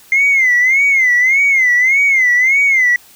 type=tone with vibrato; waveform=sine; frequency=2093 Hz; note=C7; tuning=in tune; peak=-7 dBFS; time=0.12-2.96 s; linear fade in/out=2 ms; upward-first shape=sine; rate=1.7 Hz; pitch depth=130 cents each way; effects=tanh soft clip ceiling -5 dBFS + white hiss -44 dBFS RMS until 3.15 s